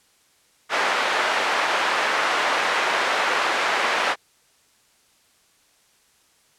white band-pass noise, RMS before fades -22 dBFS, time 0.69-4.16 s, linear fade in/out 50 ms, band 550 to 1800 Hz, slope 12 dB/octave, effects white hiss -60 dBFS RMS until 6.58 s + low-pass 10000 Hz 12 dB/octave

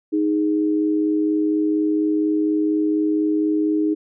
sine tone pair together, 311.1 / 415.3 Hz, D#4 / G#4, 0 / 0 cents, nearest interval perfect fourth, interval 500 cents, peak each -17 / -25 dBFS, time 0.12-3.95 s, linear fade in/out 20 ms, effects none

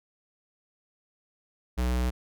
square tone, 61.74 Hz, B1, in tune, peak -25 dBFS, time 1.77-2.11 s, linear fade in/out 20 ms, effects none

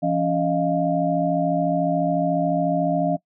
sine tone cluster, 170.4 / 278.6 / 619 / 693 Hz, F3 / C#4 / D#5 / F5, -42 / +9 / -9 / -14 cents, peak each -24 dBFS, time 0.02-3.17 s, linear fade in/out 20 ms, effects noise-tail reverb RT60 0.1 s tail -20 dB re dry

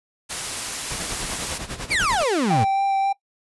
white noise, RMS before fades -28 dBFS, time 0.29-1.59 s, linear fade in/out 20 ms
pink noise with tremolo, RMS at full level -29 dBFS, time 0.9-2.24 s, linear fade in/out 10 ms, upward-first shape sine, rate 10 Hz, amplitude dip 75%
35% pulse exponential sweep, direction down, 2489 to 97.2 Hz, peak -17 dBFS, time 1.9-2.65 s, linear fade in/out 20 ms
triangle tone with vibrato, 784 Hz, G5, in tune, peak -16 dBFS, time 2.5-3.13 s, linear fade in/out 10 ms, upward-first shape sine, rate 3.7 Hz, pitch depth 11 cents each way
effects noise-tail reverb RT60 0.1 s tail -20 dB re dry + resampled to 24000 Hz

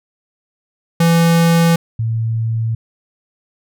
square / sine tone pair in turn, 167.5 / 113.12 Hz, E3 / A2, +28 / +48 cents, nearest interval perfect fifth, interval 680 cents, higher first, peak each -10 / -15 dBFS, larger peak first, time 1-1.76 / 1.99-2.75 s, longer neither, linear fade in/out 5 ms, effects none

